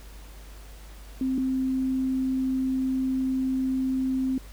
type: tone pair in turn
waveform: sine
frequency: 261.6 / 261.6 Hz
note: C4 / C4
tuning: 0 / 0 cents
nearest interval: unison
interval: 0 cents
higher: neither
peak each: -23 dBFS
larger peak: neither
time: 1.21-1.38 / 1.38-4.38 s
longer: second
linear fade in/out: 2 ms
effects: added 50 Hz sine -42 dBFS peak until 4.52 s + pink hiss -51 dBFS RMS until 4.52 s